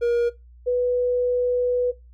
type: tone pair in turn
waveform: triangle / sine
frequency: 474.9 / 493.4 Hz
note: A#4 / B4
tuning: +32 / -2 cents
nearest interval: minor second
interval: 66 cents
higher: second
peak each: -16 / -18 dBFS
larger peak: first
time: 0.01-0.3 / 0.66-1.92 s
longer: second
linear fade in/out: 20 ms
effects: noise-tail reverb RT60 0.2 s tail -18 dB re dry + added 60 Hz sine -45 dBFS peak until 2.13 s